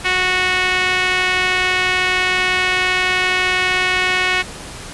sawtooth tone with band-pass filter, 367.7 Hz, F#4, 11 cents flat, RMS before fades -17 dBFS, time 0.04-4.43 s, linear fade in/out 20 ms, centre 2300 Hz, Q 2.2, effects pink hiss -32 dBFS RMS until 4.93 s + resampled to 24000 Hz

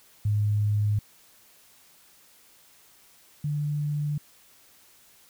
sine tone pair in turn, 104.4 / 147.64 Hz, G#2 / D3, +10 / +9 cents, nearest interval tritone, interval 599 cents, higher second, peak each -21 / -25 dBFS, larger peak first, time 0.25-0.99 / 3.44-4.18 s, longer neither, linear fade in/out 5 ms, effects white hiss -57 dBFS RMS until 5.29 s

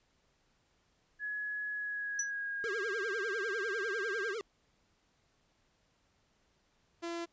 sine tone with pitch glide, 1688 to 1596.9 Hz, G#6 to G6, +28 to +32 cents, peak -35 dBFS, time 1.19-4.35 s, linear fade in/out 50 ms, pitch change -96 cents, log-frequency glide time 1.72-3.11 s
sine tone with exponential decay, 5920 Hz, F#8, in tune, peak -28 dBFS, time 2.19-2.31 s, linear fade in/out 5 ms, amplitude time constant 25 ms
square tone with vibrato, 420.4 Hz, G#4, 21 cents sharp, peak -37 dBFS, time 2.64-4.41 s, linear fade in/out 0 ms, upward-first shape triangle, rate 10 Hz, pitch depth 250 cents each way
sawtooth tone, 339.2 Hz, E4, 50 cents sharp, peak -33 dBFS, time 7.02-7.26 s, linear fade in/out 20 ms
effects pink hiss -73 dBFS RMS until 7.32 s + resampled to 16000 Hz

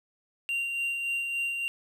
triangle tone with tremolo, 2769 Hz, F7, 15 cents flat, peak -25 dBFS, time 0.49-1.68 s, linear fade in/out 0 ms, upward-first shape sine, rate 3.5 Hz, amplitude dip 35%, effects none

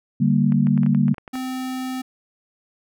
sine chord, G minor, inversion second, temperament equal, 146.83 / 196 / 233.1 Hz, D3 / G3 / Bb3, 0 / 0 / 0 cents, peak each -19 dBFS, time 0.2-1.14 s, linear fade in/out 10 ms
clicks, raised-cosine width 0.5 ms, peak -22 dBFS, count 11, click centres 0.522 / 0.67 / 0.777 / 0.833 / 0.863 / 0.948 / 1.082 / 1.144 / 1.182 / 1.278 / 1.355 s
square tone, 258 Hz, C4, 24 cents flat, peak -26 dBFS, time 1.33-2.02 s, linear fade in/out 10 ms
effects none

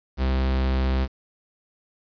45% pulse tone, 65.41 Hz, C2, in tune, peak -20 dBFS, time 0.17-1.08 s, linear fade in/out 50 ms, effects resampled to 11025 Hz + 8-bit

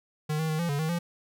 square tone with pitch steps, 152.8 / 159 / 156.1 / 170.9 / 142.9 / 158.2 / 171.9 Hz, D#3 / D#3 / D#3 / F3 / D3 / D#3 / F3, -31 / +38 / +6 / -37 / -47 / +29 / -27 cents, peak -27 dBFS, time 0.29-0.99 s, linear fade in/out 10 ms, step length 100 ms, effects none

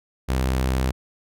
sawtooth tone with vibrato, 64.7 Hz, C2, 19 cents flat, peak -16 dBFS, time 0.28-0.92 s, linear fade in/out 20 ms, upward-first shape sine, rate 17 Hz, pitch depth 13 cents each way, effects none

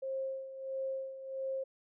sine tone with tremolo, 533 Hz, C5, 32 cents sharp, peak -33 dBFS, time 0.02-1.64 s, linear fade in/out 10 ms, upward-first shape sine, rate 1.5 Hz, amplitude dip 70%, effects none

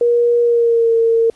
sine tone with pitch glide, 475.9 to 457 Hz, A#4 to A#4, +36 to -34 cents, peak -10 dBFS, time 0.01-1.3 s, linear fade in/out 2 ms, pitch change -70 cents, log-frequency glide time 0.41-0.93 s, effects pink hiss -53 dBFS RMS until 1.35 s + resampled to 24000 Hz

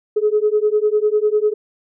sine beating tone pair, 418.5 / 428.5 Hz, G#4 / A4, +13 / -46 cents, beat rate 10 Hz, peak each -16 dBFS, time 0.16-1.54 s, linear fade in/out 10 ms, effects tanh soft clip ceiling -6 dBFS

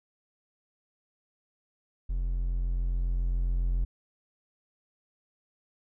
triangle tone with level ramp, 43.65 Hz, F1, in tune, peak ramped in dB -25 to -22 dBFS, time 2.09-3.85 s, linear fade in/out 10 ms, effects none

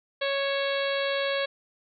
harmonic tone with a mistuned harmonic, 554 Hz, C#5, 1 cent flat, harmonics 1 / 2 / 3 / 4 / 5 / 6 / 7 / 8, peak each -27 / -36 / -33 / -36 / -38 / -36 / -37 / -41 dBFS, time 0.21-1.46 s, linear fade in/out 10 ms, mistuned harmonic 5, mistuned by -43 cents, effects none

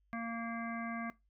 harmonic tone, 230.7 Hz, A#3, 18 cents flat, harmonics 1 / 3 / 5 / 7 / 9 / 10, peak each -39 / -45 / -44 / -47 / -48 / -57 dBFS, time 0.13-1.1 s, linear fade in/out 0 ms, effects noise-tail reverb RT60 0.2 s tail -19 dB re dry + added 50 Hz sine -70 dBFS peak until 1.29 s

